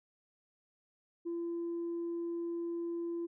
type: tone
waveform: sine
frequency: 340 Hz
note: F4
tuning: 46 cents flat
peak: -33 dBFS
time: 1.25-3.27 s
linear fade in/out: 20 ms
effects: tanh soft clip ceiling -32 dBFS

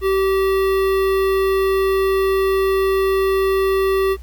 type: tone with notch filter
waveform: square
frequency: 386.2 Hz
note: G4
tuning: 26 cents flat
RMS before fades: -17 dBFS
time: 0.01-4.17 s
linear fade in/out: 50 ms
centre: 6900 Hz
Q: 0.51
effects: added 60 Hz sine -32 dBFS peak until 4.22 s + pink hiss -52 dBFS RMS until 4.22 s

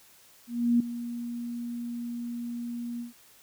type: tone with ADSR envelope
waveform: sine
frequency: 237.8 Hz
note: A#3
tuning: 35 cents sharp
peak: -18 dBFS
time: 0.47-3.13 s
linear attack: 330 ms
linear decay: 5 ms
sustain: -14 dB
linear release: 130 ms
effects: white hiss -57 dBFS RMS until 3.42 s

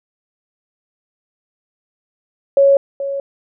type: tone with echo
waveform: sine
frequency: 554.4 Hz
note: C#5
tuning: in tune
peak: -7 dBFS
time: 2.57-2.77 s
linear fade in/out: 2 ms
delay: 430 ms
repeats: 1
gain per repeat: -12 dB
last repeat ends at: 3.2 s
effects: none

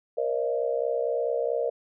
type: tone cluster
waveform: sine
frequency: 472.5 / 537 / 606 / 669 Hz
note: A#4 / C5 / D#5 / E5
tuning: +23 / +45 / -46 / +25 cents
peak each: -27 / -31 / -30 / -34 dBFS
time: 0.17-1.7 s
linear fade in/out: 10 ms
effects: none

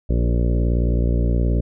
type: harmonic tone with a mistuned harmonic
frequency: 58.9 Hz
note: A#1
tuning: 19 cents sharp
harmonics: 1 / 2 / 3 / 4 / 5 / 6 / 7 / 8 / 9 / 10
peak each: -17 / -23 / -27 / -29 / -31 / -33 / -34 / -35 / -36 / -37 dBFS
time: 0.09-1.61 s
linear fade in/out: 10 ms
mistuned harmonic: 6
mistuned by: +15 cents
effects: none

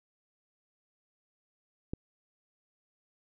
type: click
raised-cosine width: 3 ms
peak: -21 dBFS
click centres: 1.935 s
effects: none

